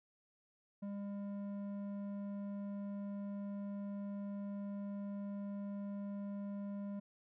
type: tone with low-pass filter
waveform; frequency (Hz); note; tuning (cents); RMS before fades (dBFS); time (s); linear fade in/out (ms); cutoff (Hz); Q
square; 201.3; G3; +46; -43; 0.82-7; 10; 690; 0.63
effects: none